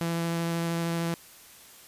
sawtooth tone with vibrato, 167.9 Hz, E3, 32 cents sharp, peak -23 dBFS, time 0.01-1.14 s, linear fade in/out 0 ms, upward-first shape triangle, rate 13 Hz, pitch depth 10 cents each way, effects white hiss -51 dBFS RMS until 1.87 s + resampled to 32000 Hz

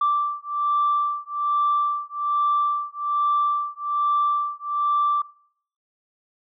sine beating tone pair, 1171 / 1172.2 Hz, D6 / D6, -5 / -4 cents, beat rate 1.2 Hz, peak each -22 dBFS, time 0.01-5.22 s, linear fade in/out 5 ms, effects noise-tail reverb RT60 0.6 s tail -21 dB re dry + tanh soft clip ceiling -13 dBFS

